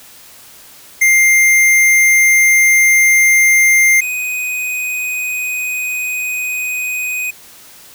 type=tone pair in turn; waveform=square; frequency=2100 / 2497 Hz; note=C7 / D#7; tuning=+6 / +6 cents; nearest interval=minor third; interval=300 cents; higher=second; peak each=-8 / -18 dBFS; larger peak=first; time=1.01-4.01 / 4.01-7.31 s; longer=second; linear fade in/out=10 ms; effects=white hiss -40 dBFS RMS until 7.94 s